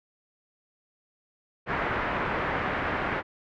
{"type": "low-pass noise", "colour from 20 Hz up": "white", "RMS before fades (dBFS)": -29, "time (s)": [1.66, 3.23], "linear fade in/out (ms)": 50, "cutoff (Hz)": 1900, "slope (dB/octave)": 24, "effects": []}